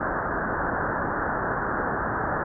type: low-pass noise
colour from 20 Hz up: white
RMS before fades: -27 dBFS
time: 0-2.44 s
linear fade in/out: 10 ms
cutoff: 1700 Hz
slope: 96 dB/octave
effects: none